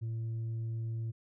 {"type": "tone with tanh clipping", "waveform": "triangle", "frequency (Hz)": 113.5, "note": "A#2", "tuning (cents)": -46, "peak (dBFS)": -34, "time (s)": [0.01, 1.12], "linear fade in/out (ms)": 20, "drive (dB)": 7, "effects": []}